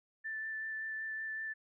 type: tone with vibrato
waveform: sine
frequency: 1764 Hz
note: A6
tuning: 4 cents sharp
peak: -37 dBFS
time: 0.24-1.54 s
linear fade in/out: 20 ms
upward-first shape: sine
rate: 5.3 Hz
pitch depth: 10 cents each way
effects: none